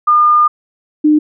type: tone pair in turn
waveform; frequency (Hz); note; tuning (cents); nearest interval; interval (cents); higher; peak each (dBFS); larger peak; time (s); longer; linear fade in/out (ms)
sine; 1211 / 302.8; D#6 / D#4; -47 / -47; 2 octaves; 2400; first; -6; neither; 0.07-0.48 / 1.04-1.19; first; 10
effects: none